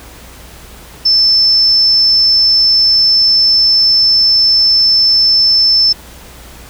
sine tone, 5290 Hz, E8, 5 cents sharp, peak -6 dBFS, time 1.05-5.93 s, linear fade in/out 10 ms, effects added 60 Hz sine -37 dBFS peak until 6.69 s + pink hiss -36 dBFS RMS until 6.69 s

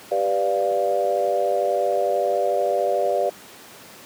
sine chord, G dominant seventh, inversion none, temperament equal, 392 / 493.9 / 587.3 / 698.5 Hz, G4 / B4 / D5 / F5, 0 / 0 / 0 / 0 cents, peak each -26 / -25 / -22 / -24 dBFS, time 0.11-3.3 s, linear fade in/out 10 ms, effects pink hiss -43 dBFS RMS until 4.05 s + high-pass 200 Hz 12 dB/octave

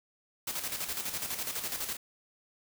white noise with tremolo, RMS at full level -34 dBFS, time 0.47-1.97 s, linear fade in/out 5 ms, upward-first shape square, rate 12 Hz, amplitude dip 55%, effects none

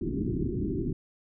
white low-pass noise, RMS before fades -30 dBFS, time 0.01-0.93 s, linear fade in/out 5 ms, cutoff 390 Hz, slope 96 dB/octave, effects none

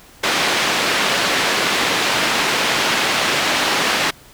white band-pass noise, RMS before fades -18 dBFS, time 0.23-4.11 s, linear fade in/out 10 ms, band 180 to 3300 Hz, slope 12 dB/octave, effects pink hiss -45 dBFS RMS until 4.33 s

